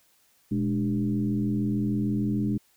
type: tone with frequency modulation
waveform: sine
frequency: 207.7 Hz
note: G#3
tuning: in tune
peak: -23 dBFS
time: 0.51-2.58 s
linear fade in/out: 10 ms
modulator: 86.6 Hz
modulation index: 1.1
effects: white hiss -64 dBFS RMS until 2.76 s